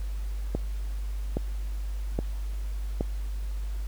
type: click train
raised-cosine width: 2 ms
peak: -14 dBFS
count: 4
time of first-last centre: 0.55-3.009 s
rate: 1.22 Hz
effects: added 50 Hz sine -29 dBFS peak until 3.87 s + pink hiss -52 dBFS RMS until 3.87 s